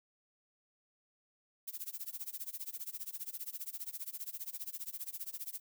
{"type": "noise with tremolo", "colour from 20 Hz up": "violet", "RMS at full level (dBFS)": -40, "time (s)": [1.67, 5.6], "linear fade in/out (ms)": 10, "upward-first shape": "sine", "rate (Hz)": 15, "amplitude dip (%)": 95, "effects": []}